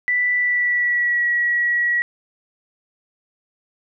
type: tone with pitch glide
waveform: sine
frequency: 1975.5 to 1921.5 Hz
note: B6 to B6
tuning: 0 to -48 cents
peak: -16 dBFS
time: 0.08-2.02 s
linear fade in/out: 0 ms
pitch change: -48 cents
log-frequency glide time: 0.35-1.27 s
effects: none